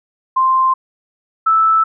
sine tone pair in turn, 1046.5 / 1315 Hz, C6 / E6, 0 / -5 cents, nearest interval major third, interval 395 cents, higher second, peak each -10 / -9 dBFS, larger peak second, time 0.36-0.74 / 1.46-1.84 s, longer neither, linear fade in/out 10 ms, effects none

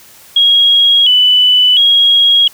sine tone with vibrato, 3136 Hz, G7, in tune, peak -5 dBFS, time 0.36-2.48 s, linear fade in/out 5 ms, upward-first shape square, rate 0.71 Hz, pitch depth 84 cents each way, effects white hiss -40 dBFS RMS until 2.53 s

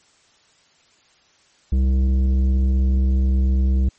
triangle tone with tanh clipping, 65.41 Hz, C2, in tune, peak -16 dBFS, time 1.72-3.89 s, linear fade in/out 5 ms, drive 14 dB, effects white hiss -57 dBFS RMS until 3.98 s + MP3 32 kbps

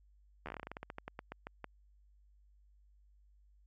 slowing click train, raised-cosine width 0.5 ms, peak -27 dBFS, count 20, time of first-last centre 0.46-1.643 s, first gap 12 ms, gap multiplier 1.16, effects added 50 Hz sine -62 dBFS peak until 3.66 s + MP3 96 kbps

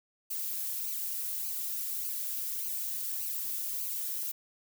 violet noise with flanger, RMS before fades -35 dBFS, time 0.3-4.32 s, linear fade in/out 10 ms, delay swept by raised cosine 0.55 to 2.85 ms, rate 1.7 Hz, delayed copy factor -0.7, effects none

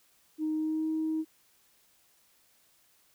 sine tone with pitch glide, 311 to 316.1 Hz, D#4 to D#4, -1 to +27 cents, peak -27 dBFS, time 0.38-1.25 s, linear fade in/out 50 ms, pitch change +28 cents, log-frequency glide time 0.54-0.88 s, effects tanh soft clip ceiling -23 dBFS + white hiss -66 dBFS RMS until 3.14 s

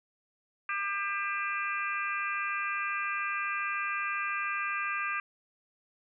harmonic tone with a mistuned harmonic, 399.2 Hz, G4, 32 cents sharp, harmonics 3 / 4 / 5 / 6 / 7, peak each -34 / -35 / -40 / -37 / -40 dBFS, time 0.69-5.2 s, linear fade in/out 2 ms, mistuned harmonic 7, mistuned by -77 cents, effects none

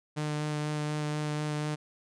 sawtooth tone with vibrato, 150.5 Hz, D3, 43 cents sharp, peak -26 dBFS, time 0.16-1.76 s, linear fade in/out 20 ms, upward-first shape sine, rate 4.1 Hz, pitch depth 11 cents each way, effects resampled to 22050 Hz

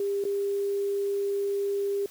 sine tone with dropouts, 400.2 Hz, G4, 36 cents sharp, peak -25 dBFS, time 0-2.06 s, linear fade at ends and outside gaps 2 ms, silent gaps 0.24-0.251 s, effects white hiss -51 dBFS RMS until 2.1 s

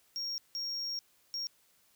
triangle tone bursts at uneven times, 5570 Hz, F8, 5 cents flat, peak -33 dBFS, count 3, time 0.16-0.38 / 0.55-0.99 / 1.34-1.47 s, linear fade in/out 0 ms, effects white hiss -68 dBFS RMS until 1.95 s

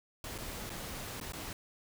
pink noise with dropouts, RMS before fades -42 dBFS, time 0.24-1.53 s, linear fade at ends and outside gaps 2 ms, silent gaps 0.38-0.385 / 0.695-0.701 / 1.201-1.211 / 1.322-1.334 s, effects none

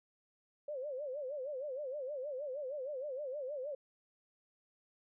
sine tone with vibrato, 552 Hz, C#5, 7 cents flat, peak -38 dBFS, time 0.68-3.75 s, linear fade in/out 5 ms, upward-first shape sine, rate 6.4 Hz, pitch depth 160 cents each way, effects none

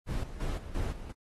brown noise with tremolo, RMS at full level -32 dBFS, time 0.06-1.13 s, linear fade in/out 50 ms, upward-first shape square, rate 2.9 Hz, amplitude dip 70%, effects AAC 32 kbps

